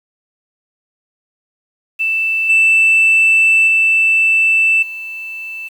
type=tone with level steps; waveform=sine; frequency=2652 Hz; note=E7; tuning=10 cents sharp; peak=-13 / -6 / -8 / -24 dBFS; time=1.99-5.69 s; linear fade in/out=20 ms; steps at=2.49 / 3.67 / 4.82 s; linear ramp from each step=10 ms; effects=tanh soft clip ceiling -5 dBFS + 7-bit